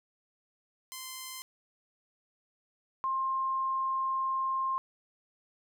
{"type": "tone pair in turn", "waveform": ["5% pulse", "sine"], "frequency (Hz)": [1038, 1059.8], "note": ["C6", "C6"], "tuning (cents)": [-14, 22], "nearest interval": "unison", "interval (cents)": 36, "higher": "second", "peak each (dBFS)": -28, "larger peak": "neither", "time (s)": [[0.92, 1.42], [3.04, 4.78]], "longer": "second", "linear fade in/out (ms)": 0, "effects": []}